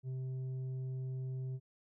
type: tone with tanh clipping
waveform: sine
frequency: 130 Hz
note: C3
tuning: 11 cents flat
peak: -38 dBFS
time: 0.03-1.6 s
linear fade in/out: 50 ms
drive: 5 dB
effects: none